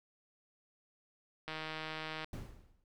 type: click train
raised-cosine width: 0.3 ms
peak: -25 dBFS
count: 121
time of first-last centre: 1.48-2.244 s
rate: 157 Hz
type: noise with exponential decay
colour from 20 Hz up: brown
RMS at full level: -37 dBFS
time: 2.33-2.84 s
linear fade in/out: 2 ms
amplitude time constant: 110 ms
effects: none